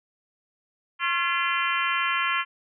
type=harmonic tone with a mistuned harmonic; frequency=342.1 Hz; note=F4; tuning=36 cents flat; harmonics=3 / 4 / 5 / 6 / 7 / 8 / 9; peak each=-28 / -29 / -30 / -31 / -31 / -32 / -33 dBFS; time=0.99-2.45 s; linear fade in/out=50 ms; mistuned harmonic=3; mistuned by=+76 cents; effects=none